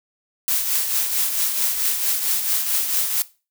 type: noise with tremolo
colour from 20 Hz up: blue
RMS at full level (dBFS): -19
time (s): 0.48-3.22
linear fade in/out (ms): 0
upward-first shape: triangle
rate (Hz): 4.5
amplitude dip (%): 55
effects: noise-tail reverb RT60 0.3 s tail -18 dB re dry